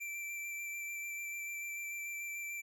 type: tone with vibrato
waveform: square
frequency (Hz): 2344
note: D7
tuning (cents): -4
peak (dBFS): -40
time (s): 0-2.62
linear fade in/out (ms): 20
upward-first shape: square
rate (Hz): 6.8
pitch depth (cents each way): 10
effects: none